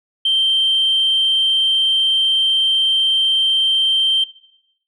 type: tone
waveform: sine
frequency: 3136 Hz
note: G7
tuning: in tune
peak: -12 dBFS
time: 0.25-4.24 s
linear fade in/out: 5 ms
effects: noise-tail reverb RT60 0.8 s tail -17 dB re dry + tanh soft clip ceiling -9 dBFS